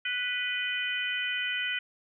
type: harmonic tone with a mistuned harmonic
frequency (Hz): 493.9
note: B4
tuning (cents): 0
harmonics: 3 / 4 / 5 / 6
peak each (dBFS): -34 / -34 / -34 / -34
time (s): 0.05-1.79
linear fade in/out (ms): 5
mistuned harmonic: 6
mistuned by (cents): +40
effects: none